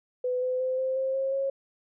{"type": "tone with pitch steps", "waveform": "sine", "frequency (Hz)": [501, 508, 515.1, 522.3, 529.6, 537, 544.5], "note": ["B4", "B4", "C5", "C5", "C5", "C5", "C#5"], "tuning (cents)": [25, 49, -27, -3, 21, 45, -31], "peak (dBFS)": -25, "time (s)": [0.24, 1.5], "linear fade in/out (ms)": 5, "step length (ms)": 180, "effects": []}